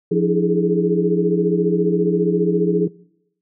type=tone cluster; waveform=sine; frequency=174.5 / 290.5 / 324.4 / 411.1 / 425.8 Hz; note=F3 / D4 / E4 / G#4 / G#4; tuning=-1 / -19 / -28 / -18 / +43 cents; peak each=-19 / -27 / -22 / -20 / -21 dBFS; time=0.11-2.88 s; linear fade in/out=10 ms; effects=noise-tail reverb RT60 0.8 s tail -22 dB re dry